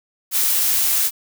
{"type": "noise", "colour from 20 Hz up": "blue", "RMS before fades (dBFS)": -18, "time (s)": [0.31, 1.11], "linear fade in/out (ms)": 50, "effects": []}